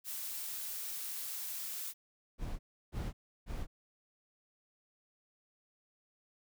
blue noise, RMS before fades -41 dBFS, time 0.04-1.94 s, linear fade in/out 50 ms
brown noise bursts, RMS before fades -38 dBFS, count 3, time 2.38-3.67 s, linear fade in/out 50 ms, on 210 ms, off 330 ms
effects none

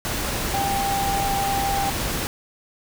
sine tone in noise, 792 Hz, G5, 18 cents sharp, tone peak -22 dBFS, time 0.54-1.9 s, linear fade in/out 0 ms, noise pink, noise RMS -26 dBFS, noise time 0.05-2.27 s, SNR +1 dB, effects none

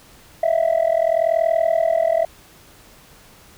sine tone with amplitude modulation, 658 Hz, E5, 3 cents flat, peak -9 dBFS, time 0.43-2.25 s, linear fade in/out 5 ms, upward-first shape sine, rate 40.8 Hz, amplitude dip 95%, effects tanh soft clip ceiling -11 dBFS + pink hiss -48 dBFS RMS until 3.57 s

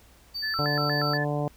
triangle tone, 4600 Hz, D8, 37 cents flat, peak -29 dBFS, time 0.34-1.18 s, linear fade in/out 20 ms
sine tone with vibrato, 1525 Hz, G6, 48 cents flat, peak -28 dBFS, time 0.42-1.25 s, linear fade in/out 20 ms, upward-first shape square, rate 4.2 Hz, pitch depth 230 cents each way
harmonic tone, 146.83 Hz, D3, in tune, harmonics 1 / 2 / 3 / 4 / 5 / 6 / 7, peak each -28 / -33 / -34 / -32 / -34 / -41 / -42 dBFS, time 0.59-1.48 s, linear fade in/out 0 ms
effects added 60 Hz sine -57 dBFS peak until 1.56 s + pink hiss -57 dBFS RMS until 1.56 s

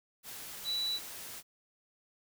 sine tone in noise, 3945 Hz, B7, 3 cents flat, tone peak -31 dBFS, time 0.64-1 s, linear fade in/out 50 ms, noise white, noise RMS -45 dBFS, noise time 0.23-1.43 s, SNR +11 dB, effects none

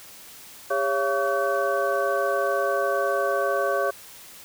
sine tone cluster, 402.4 / 556 / 678 / 1134 / 1527 Hz, G4 / C#5 / E5 / C#6 / G6, +45 / +5 / +49 / +39 / -46 cents, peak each -28 / -25 / -28 / -28 / -30 dBFS, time 0.7-3.91 s, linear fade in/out 10 ms, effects white hiss -45 dBFS RMS until 4.44 s

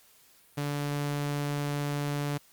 sawtooth tone, 144.7 Hz, D3, 25 cents flat, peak -25 dBFS, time 0.57-2.38 s, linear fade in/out 10 ms, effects white hiss -60 dBFS RMS until 2.52 s + Opus 48 kbps

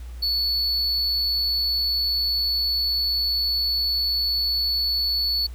triangle tone with amplitude modulation, 4435 Hz, C#8, in tune, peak -18 dBFS, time 0.22-5.47 s, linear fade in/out 10 ms, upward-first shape sine, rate 201 Hz, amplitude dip 30%, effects added 60 Hz sine -33 dBFS peak until 5.54 s + pink hiss -52 dBFS RMS until 5.54 s

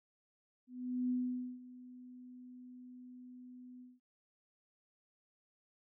sine tone with ADSR envelope, 250 Hz, B3, 21 cents sharp, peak -31 dBFS, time 0.67-4 s, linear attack 430 ms, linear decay 490 ms, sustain -19 dB, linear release 190 ms, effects none

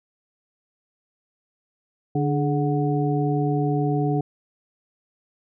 harmonic tone with a mistuned harmonic, 146.83 Hz, D3, in tune, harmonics 1 / 2 / 3 / 5, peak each -22 / -25 / -27 / -29 dBFS, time 2.15-4.21 s, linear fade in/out 5 ms, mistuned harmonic 3, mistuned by -70 cents, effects none

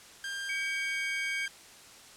sawtooth tone, 1595 Hz, G6, 30 cents sharp, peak -31 dBFS, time 0.24-1.48 s, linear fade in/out 2 ms
sine tone with pitch glide, 2267 to 2250 Hz, C#7 to C#7, +38 to +25 cents, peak -32 dBFS, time 0.49-1.46 s, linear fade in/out 5 ms, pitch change -13 cents, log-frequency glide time 0.69-0.96 s
effects white hiss -52 dBFS RMS until 2.16 s + low-pass 9000 Hz 12 dB/octave

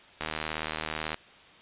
click train, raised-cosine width 0.3 ms, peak -15 dBFS, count 74, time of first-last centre 0.21-1.144 s, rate 78.2 Hz, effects white hiss -53 dBFS RMS until 1.61 s + resampled to 8000 Hz

